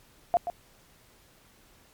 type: tone with echo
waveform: sine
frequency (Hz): 698.5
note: F5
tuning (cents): 0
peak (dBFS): -18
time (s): 0.34-0.37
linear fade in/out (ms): 0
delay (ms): 130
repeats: 1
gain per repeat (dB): -10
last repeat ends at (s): 0.5
effects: pink hiss -59 dBFS RMS until 1.93 s + MP3 96 kbps